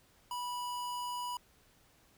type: tone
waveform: square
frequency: 980 Hz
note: B5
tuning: 14 cents flat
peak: -37 dBFS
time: 0.31-1.37 s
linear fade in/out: 2 ms
effects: pink hiss -66 dBFS RMS until 2.17 s